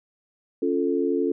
sine chord, Db augmented, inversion none, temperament equal, 277.2 / 349.2 / 440 Hz, Db4 / F4 / A4, 0 / 0 / 0 cents, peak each -25 dBFS, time 0.62-1.32 s, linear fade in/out 5 ms, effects none

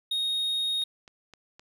triangle tone, 3729 Hz, A#7, in tune, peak -24 dBFS, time 0.11-0.84 s, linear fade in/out 5 ms
click train, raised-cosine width 0.2 ms, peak -31 dBFS, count 4, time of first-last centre 0.82-1.595 s, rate 3.87 Hz
effects none

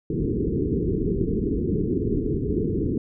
white low-pass noise, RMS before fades -24 dBFS, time 0.1-2.98 s, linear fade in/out 2 ms, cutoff 440 Hz, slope 96 dB/octave, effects none

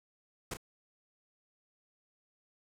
pink noise with echo, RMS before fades -37 dBFS, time 0.51-0.54 s, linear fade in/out 5 ms, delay 31 ms, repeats 1, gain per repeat -8 dB, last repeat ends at 0.571 s, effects low-pass 12000 Hz 12 dB/octave

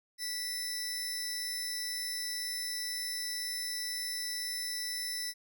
sawtooth tone pair together, 1968 / 5267 Hz, B6 / E8, -7 / -2 cents, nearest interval octave + perfect fourth, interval 1705 cents, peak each -37 / -33 dBFS, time 0.18-5.34 s, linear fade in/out 50 ms, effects none

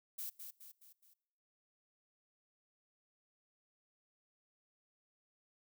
violet noise with echo, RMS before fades -43 dBFS, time 0.18-0.3 s, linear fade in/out 10 ms, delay 210 ms, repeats 4, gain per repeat -6 dB, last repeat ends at 1.14 s, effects noise-tail reverb RT60 1.0 s tail -24 dB re dry

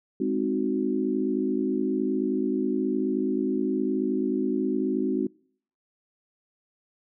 sine chord, Ab dominant seventh, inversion none, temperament equal, 207.7 / 261.6 / 311.1 / 370 Hz, Ab3 / C4 / Eb4 / Gb4, 0 / 0 / 0 / 0 cents, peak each -30 / -27 / -30 / -28 dBFS, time 0.2-5.27 s, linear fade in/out 5 ms, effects noise-tail reverb RT60 0.6 s tail -26 dB re dry

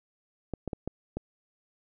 clicks, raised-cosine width 2 ms, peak -19 dBFS, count 5, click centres 0.537 / 0.677 / 0.732 / 0.876 / 1.17 s, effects none

